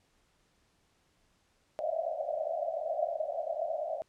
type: band-pass noise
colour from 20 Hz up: white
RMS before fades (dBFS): -34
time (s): 1.79-4.02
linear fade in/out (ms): 0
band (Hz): 590 to 690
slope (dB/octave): 96
effects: pink hiss -71 dBFS RMS until 4.08 s + low-pass 9000 Hz 12 dB/octave